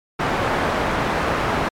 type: low-pass noise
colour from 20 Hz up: white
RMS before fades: -21 dBFS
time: 0.19-1.69 s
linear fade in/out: 10 ms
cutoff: 1200 Hz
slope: 12 dB/octave
effects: MP3 96 kbps